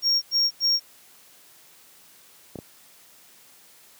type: tone bursts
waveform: triangle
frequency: 5560 Hz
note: F8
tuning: 9 cents flat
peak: -17 dBFS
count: 3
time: 0.02-0.8 s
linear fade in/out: 50 ms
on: 200 ms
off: 90 ms
type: clicks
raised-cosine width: 2 ms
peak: -21 dBFS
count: 2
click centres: 2.557 / 2.588 s
effects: white hiss -53 dBFS RMS until 3.99 s + high-pass 100 Hz 12 dB/octave